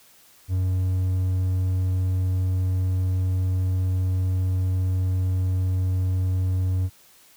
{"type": "tone", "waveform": "triangle", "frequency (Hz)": 92.5, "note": "F#2", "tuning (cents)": 0, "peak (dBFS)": -18, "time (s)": [0.48, 6.9], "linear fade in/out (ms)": 50, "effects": ["white hiss -54 dBFS RMS until 7.36 s"]}